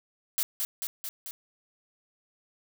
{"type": "noise with echo", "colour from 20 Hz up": "blue", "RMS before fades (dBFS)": -27, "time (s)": [0.38, 0.43], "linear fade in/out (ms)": 0, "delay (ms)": 220, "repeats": 4, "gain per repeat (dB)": -3, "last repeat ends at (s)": 1.31, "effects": []}